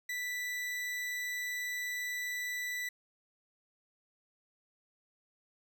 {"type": "tone", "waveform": "40% pulse", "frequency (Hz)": 1975.5, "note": "B6", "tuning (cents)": 0, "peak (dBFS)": -34, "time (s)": [0.09, 2.89], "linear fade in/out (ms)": 5, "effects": []}